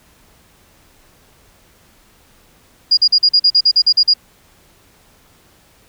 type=tone bursts; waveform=sine; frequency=4857 Hz; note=D#8; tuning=43 cents flat; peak=-7 dBFS; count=12; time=2.91-4.139 s; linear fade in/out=10 ms; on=63 ms; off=43 ms; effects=pink hiss -51 dBFS RMS until 5.88 s